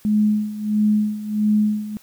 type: tone with tremolo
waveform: sine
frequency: 211.5 Hz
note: G#3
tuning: 32 cents sharp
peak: -13 dBFS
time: 0.05-1.97 s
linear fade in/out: 0 ms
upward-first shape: sine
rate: 1.5 Hz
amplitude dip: 80%
effects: white hiss -52 dBFS RMS until 2.02 s